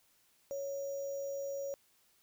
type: tone with sample-and-hold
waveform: sine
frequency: 554.4 Hz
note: C#5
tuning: in tune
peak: -36 dBFS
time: 0.51-1.74 s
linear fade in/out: 0 ms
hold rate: 6300 Hz
effects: white hiss -70 dBFS RMS until 2.22 s